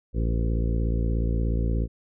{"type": "harmonic tone with a mistuned harmonic", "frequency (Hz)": 56.8, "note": "A#1", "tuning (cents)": -44, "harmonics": [1, 2, 3, 4, 5, 6, 7, 8, 9], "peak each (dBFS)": [-23, -29, -33, -35, -37, -39, -40, -41, -42], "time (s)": [0.13, 1.88], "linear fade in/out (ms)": 50, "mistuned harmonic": 8, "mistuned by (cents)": 29, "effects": []}